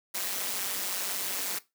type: noise with amplitude modulation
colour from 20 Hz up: white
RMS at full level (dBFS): -29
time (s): 0.14-1.59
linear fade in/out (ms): 10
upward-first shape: sine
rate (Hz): 191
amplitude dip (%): 80
effects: noise-tail reverb RT60 0.2 s tail -17 dB re dry + high-pass 200 Hz 12 dB/octave